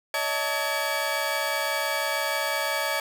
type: tone cluster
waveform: 30% pulse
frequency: 571 / 637 / 889 / 1671 / 2289 Hz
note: D5 / D#5 / A5 / G#6 / D7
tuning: -49 / +41 / +18 / +10 / -45 cents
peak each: -29 dBFS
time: 0.14-3 s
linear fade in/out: 2 ms
effects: none